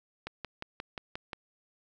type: click train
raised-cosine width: 0.3 ms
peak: -21 dBFS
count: 7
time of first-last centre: 0.27-1.332 s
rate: 5.65 Hz
effects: none